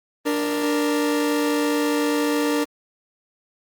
40% pulse tone pair together, 294 / 468.3 Hz, D4 / A#4, +2 / +8 cents, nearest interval minor sixth, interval 806 cents, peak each -20 / -23 dBFS, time 0.25-2.65 s, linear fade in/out 20 ms, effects Opus 24 kbps

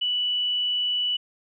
sine tone, 2960 Hz, F#7, in tune, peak -22 dBFS, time 0.01-1.17 s, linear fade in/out 10 ms, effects none

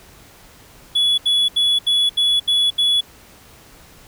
triangle tone bursts, 3400 Hz, G#7, 40 cents sharp, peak -12 dBFS, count 7, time 0.95-3.01 s, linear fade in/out 10 ms, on 230 ms, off 75 ms, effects pink hiss -46 dBFS RMS until 4.07 s

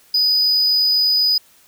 triangle tone, 4972 Hz, D#8, 2 cents flat, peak -12 dBFS, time 0.14-1.38 s, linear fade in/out 5 ms, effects white hiss -52 dBFS RMS until 1.67 s

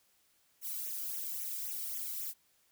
violet noise with flanger, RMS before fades -39 dBFS, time 0.61-2.34 s, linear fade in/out 50 ms, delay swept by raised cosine 0.21 to 1.16 ms, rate 3.7 Hz, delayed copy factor -0.75, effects white hiss -71 dBFS RMS until 2.71 s

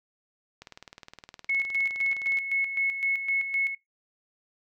click train, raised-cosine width 0.2 ms, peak -26 dBFS, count 35, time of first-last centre 0.62-2.373 s, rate 19.4 Hz
sine tone with tremolo, 2191 Hz, C#7, 21 cents flat, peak -23 dBFS, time 1.49-3.75 s, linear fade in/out 5 ms, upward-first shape square, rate 3.9 Hz, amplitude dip 60%
effects noise-tail reverb RT60 0.2 s tail -22 dB re dry

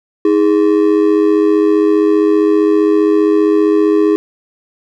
triangle ring-modulated tone, 364.9 Hz, F#4, 24 cents flat, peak -3 dBFS, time 0.25-4.16 s, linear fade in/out 0 ms, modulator 47.6 Hz, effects none

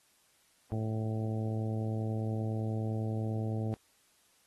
harmonic tone, 110 Hz, A2, in tune, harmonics 1 / 2 / 3 / 4 / 5 / 6 / 7, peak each -32 / -38 / -42 / -44 / -46 / -48 / -49 dBFS, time 0.72-3.74 s, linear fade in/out 0 ms, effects white hiss -68 dBFS RMS until 4.46 s + AAC 32 kbps

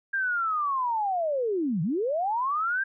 sine linear two-way sweep, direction down then up, 1612 to 146.83 to 1612 Hz, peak -24 dBFS, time 0.13-2.84 s, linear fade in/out 10 ms, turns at 1.82 s, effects none

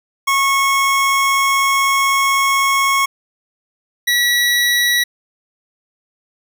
25% pulse tone pair in turn, 1096 / 1935.4 Hz, C#6 / B6, -20 / -36 cents, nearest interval minor seventh, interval 984 cents, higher second, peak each -9 dBFS, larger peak neither, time 0.27-3.06 / 4.07-5.04 s, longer first, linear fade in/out 10 ms, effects none

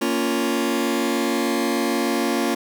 sawtooth chord, Bb minor, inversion none, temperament just, 233.1 / 279.7 / 349.6 Hz, Bb3 / Db4 / F4, 0 / +16 / +2 cents, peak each -20 dBFS, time 0.01-2.55 s, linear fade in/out 10 ms, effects none

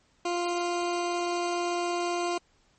20% pulse tone, 349.2 Hz, F4, in tune, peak -22 dBFS, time 0.25-2.38 s, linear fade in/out 5 ms, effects pink hiss -66 dBFS RMS until 2.78 s + MP3 32 kbps

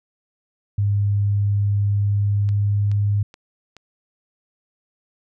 sine tone with pitch glide, 101.6 to 102.31 Hz, G#2 to G#2, -38 to -25 cents, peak -16 dBFS, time 0.78-3.23 s, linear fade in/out 5 ms, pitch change +13 cents, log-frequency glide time 1.93-2.95 s
click train, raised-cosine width 0.2 ms, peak -25 dBFS, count 4, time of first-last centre 2.49-3.767 s, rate 2.35 Hz
effects none

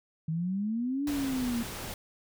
sine exponential two-way sweep, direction up then down, 155.56 to 293.7 to 229.9 Hz, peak -28 dBFS, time 0.28-1.63 s, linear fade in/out 5 ms, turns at 1.07 s
pink noise, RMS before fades -39 dBFS, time 1.07-1.94 s, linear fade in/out 2 ms
effects none

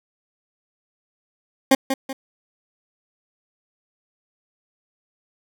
20% pulse tone with echo, 267.9 Hz, C4, 41 cents sharp, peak -6 dBFS, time 1.71-1.75 s, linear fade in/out 5 ms, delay 190 ms, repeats 2, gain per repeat -8 dB, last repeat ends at 2.13 s, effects none

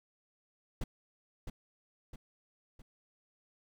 brown noise with echo, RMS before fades -34 dBFS, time 0.81-0.84 s, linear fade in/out 5 ms, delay 660 ms, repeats 3, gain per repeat -6 dB, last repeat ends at 2.82 s, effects none

